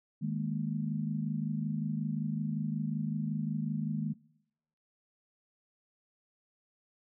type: chord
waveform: sine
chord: D# suspended fourth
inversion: none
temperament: equal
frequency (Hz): 155.56 / 207.7 / 233.1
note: D#3 / G#3 / A#3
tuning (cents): 0 / 0 / 0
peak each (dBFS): -34 / -35 / -37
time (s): 0.21-4.14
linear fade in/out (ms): 20
effects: noise-tail reverb RT60 0.8 s tail -22 dB re dry